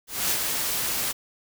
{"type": "noise with ADSR envelope", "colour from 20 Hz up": "white", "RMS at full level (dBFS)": -23, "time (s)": [0.07, 1.13], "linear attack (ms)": 240, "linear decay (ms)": 58, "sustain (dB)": -4, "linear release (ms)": 23, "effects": []}